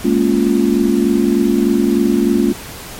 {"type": "chord", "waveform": "sine", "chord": "Bb minor seventh", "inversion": "third", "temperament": "just", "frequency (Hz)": [209.8, 233.1, 279.7, 349.6], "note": ["Ab3", "Bb3", "Db4", "F4"], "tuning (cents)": [18, 0, 16, 2], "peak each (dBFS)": -16, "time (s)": [0.04, 2.53], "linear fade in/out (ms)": 10, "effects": ["pink hiss -31 dBFS RMS until 2.99 s", "MP3 64 kbps"]}